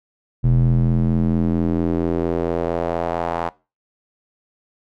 square tone with band-pass filter sweep, 42.19 Hz, E1, 41 cents sharp, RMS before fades -19 dBFS, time 0.43-3.5 s, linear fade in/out 20 ms, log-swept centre 120 to 880 Hz, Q 2, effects noise-tail reverb RT60 0.3 s tail -22 dB re dry

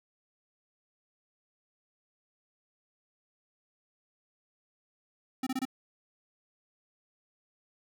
square tone bursts, 261 Hz, C4, 4 cents flat, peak -30 dBFS, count 4, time 5.43-5.653 s, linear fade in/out 5 ms, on 37 ms, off 25 ms, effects none

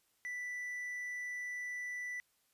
triangle tone, 1975.5 Hz, B6, in tune, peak -37 dBFS, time 0.25-2.2 s, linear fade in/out 0 ms, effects white hiss -75 dBFS RMS until 2.53 s + resampled to 32000 Hz

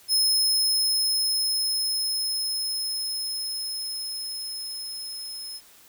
sawtooth tone with level ramp, 5170 Hz, E8, 34 cents flat, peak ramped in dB -16 to -32 dBFS, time 0.08-5.61 s, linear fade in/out 50 ms, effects white hiss -53 dBFS RMS until 5.88 s

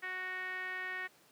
5% pulse tone with low-pass filter, 370 Hz, F#4, in tune, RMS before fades -40 dBFS, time 0.02-1.08 s, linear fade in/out 20 ms, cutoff 1900 Hz, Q 5.2, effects pink hiss -64 dBFS RMS until 1.31 s + high-pass 200 Hz 12 dB/octave

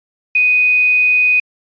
sine tone with quantisation, 2491 Hz, D#7, 1 cent sharp, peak -9 dBFS, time 0.35-1.4 s, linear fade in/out 5 ms, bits 6, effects resampled to 11025 Hz

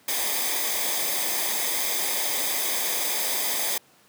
white noise with comb filter, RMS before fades -26 dBFS, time 0.08-3.78 s, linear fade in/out 5 ms, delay 0.71 ms, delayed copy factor -0.65, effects pink hiss -57 dBFS RMS until 4.08 s + high-pass 200 Hz 12 dB/octave

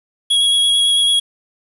square tone with vibrato, 3322 Hz, G#7, in tune, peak -12 dBFS, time 0.3-1.2 s, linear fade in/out 10 ms, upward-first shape sine, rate 9 Hz, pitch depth 12 cents each way, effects resampled to 24000 Hz + 7-bit

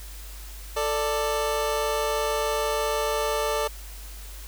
25% pulse tone pair together, 442.8 / 589 Hz, A4 / D5, +11 / +5 cents, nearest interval perfect fourth, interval 494 cents, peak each -23 dBFS, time 0.76-3.68 s, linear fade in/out 10 ms, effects added 50 Hz sine -38 dBFS peak until 4.47 s + white hiss -45 dBFS RMS until 4.47 s

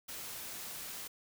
white noise, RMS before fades -44 dBFS, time 0.08-1.08 s, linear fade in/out 10 ms, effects none

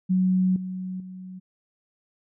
sine tone with level steps, 185.3 Hz, F#3, 3 cents sharp, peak -18 / -29 / -36 dBFS, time 0.09-1.4 s, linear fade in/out 20 ms, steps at 0.56 / 1 s, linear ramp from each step 2 ms, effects none

